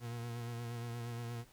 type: tone with vibrato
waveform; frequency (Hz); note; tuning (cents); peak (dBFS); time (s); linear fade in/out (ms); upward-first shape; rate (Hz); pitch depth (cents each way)
40% pulse; 118.3; A#2; +26; -39; 0-1.45; 50; sine; 8.5; 30
effects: pink hiss -64 dBFS RMS until 1.52 s